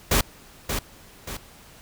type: noise with echo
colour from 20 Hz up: pink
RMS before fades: -19 dBFS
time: 0.11-0.21 s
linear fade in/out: 5 ms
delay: 580 ms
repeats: 2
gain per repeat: -7 dB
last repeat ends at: 1.37 s
effects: pink hiss -49 dBFS RMS until 1.81 s